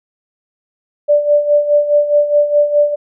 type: tone with tremolo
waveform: sine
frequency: 587.3 Hz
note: D5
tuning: in tune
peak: -6 dBFS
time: 1.08-2.96 s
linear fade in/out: 20 ms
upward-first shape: sine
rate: 4.8 Hz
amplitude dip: 70%
effects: none